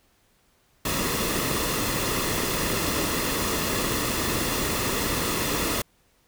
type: noise with comb filter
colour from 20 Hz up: pink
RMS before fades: -26 dBFS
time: 0.85-5.82 s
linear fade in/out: 5 ms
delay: 1.3 ms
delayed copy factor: -0.5
effects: pink hiss -64 dBFS RMS until 6.27 s